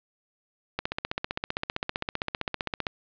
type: click train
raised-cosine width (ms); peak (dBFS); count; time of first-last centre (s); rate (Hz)
0.3; -12; 33; 0.79-2.868; 15.4
effects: resampled to 11025 Hz + 8-bit